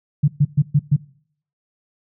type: tone bursts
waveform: sine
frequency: 145.5 Hz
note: D3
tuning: 16 cents flat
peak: -10 dBFS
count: 5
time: 0.23-0.965 s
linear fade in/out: 10 ms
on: 51 ms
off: 120 ms
effects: noise-tail reverb RT60 0.6 s tail -22 dB re dry